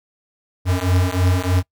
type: beating tone pair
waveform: square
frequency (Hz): 89.6 / 92.8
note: F2 / F#2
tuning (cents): +45 / +6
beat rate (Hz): 3.2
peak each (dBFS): -19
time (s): 0.65-1.63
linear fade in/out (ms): 50
effects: noise-tail reverb RT60 0.1 s tail -22 dB re dry